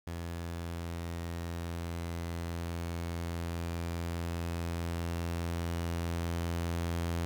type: tone with level ramp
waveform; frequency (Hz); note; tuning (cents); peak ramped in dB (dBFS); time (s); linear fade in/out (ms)
sawtooth; 84.8; E2; +50; -33 to -27; 0.07-7.25; 0
effects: 10-bit